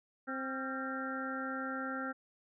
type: harmonic tone with a mistuned harmonic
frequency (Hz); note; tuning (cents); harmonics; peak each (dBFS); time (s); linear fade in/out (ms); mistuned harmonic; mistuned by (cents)
263.3; C4; +11; 1 / 2 / 3 / 5 / 6 / 7; -40 / -44 / -47 / -40 / -44 / -49; 0.27-2.13; 20; 5; +70
effects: none